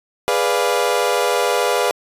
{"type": "chord", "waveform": "30% pulse", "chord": "G# diminished seventh", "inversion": "none", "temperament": "equal", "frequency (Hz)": [415.3, 493.9, 587.3, 698.5], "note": ["G#4", "B4", "D5", "F5"], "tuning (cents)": [0, 0, 0, 0], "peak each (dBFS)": [-19, -17, -20, -20], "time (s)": [0.28, 1.91], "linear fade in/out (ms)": 0, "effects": ["resampled to 32000 Hz"]}